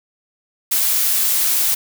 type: noise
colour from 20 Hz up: blue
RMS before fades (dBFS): -17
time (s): 0.71-1.75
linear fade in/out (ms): 10
effects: none